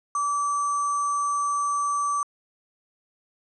sine tone with sample-and-hold, 1153 Hz, D6, 32 cents flat, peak -22 dBFS, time 0.15-2.23 s, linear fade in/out 2 ms, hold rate 7350 Hz, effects resampled to 24000 Hz

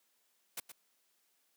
white noise with echo, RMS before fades -40 dBFS, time 0.57-0.6 s, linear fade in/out 5 ms, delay 120 ms, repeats 1, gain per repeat -10 dB, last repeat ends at 0.72 s, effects white hiss -75 dBFS RMS until 1.56 s + high-pass 200 Hz 12 dB/octave

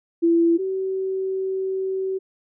sine tone pair in turn, 336 / 381 Hz, E4 / G4, +33 / -49 cents, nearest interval major second, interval 218 cents, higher second, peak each -14 / -22 dBFS, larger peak first, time 0.22-0.58 / 0.58-2.19 s, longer second, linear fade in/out 20 ms, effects none

